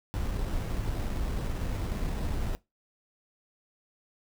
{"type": "noise with sample-and-hold", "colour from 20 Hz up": "brown", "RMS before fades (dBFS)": -31, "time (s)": [0.14, 2.55], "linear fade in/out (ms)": 0, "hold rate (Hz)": 4410, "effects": ["noise-tail reverb RT60 0.2 s tail -20 dB re dry"]}